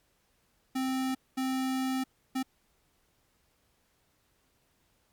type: tone bursts at uneven times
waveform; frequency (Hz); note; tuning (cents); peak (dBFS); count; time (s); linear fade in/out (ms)
square; 261.6; C4; 0; -29; 3; 0.75-1.15 / 1.37-2.04 / 2.35-2.43; 10
effects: pink hiss -71 dBFS RMS until 5.12 s + MP3 96 kbps